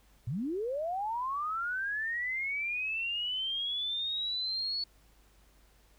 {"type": "linear sweep", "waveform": "sine", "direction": "up", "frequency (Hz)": [101.8, 4435], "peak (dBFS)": -31, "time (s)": [0.27, 4.84], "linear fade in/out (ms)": 5, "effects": ["added 50 Hz sine -62 dBFS peak until 5.98 s", "pink hiss -66 dBFS RMS until 5.98 s"]}